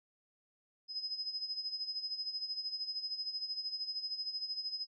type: tone with tremolo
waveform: sine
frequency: 5060 Hz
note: D#8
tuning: 28 cents sharp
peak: -34 dBFS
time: 0.88-4.87 s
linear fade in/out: 50 ms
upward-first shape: sine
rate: 13 Hz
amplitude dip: 70%
effects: none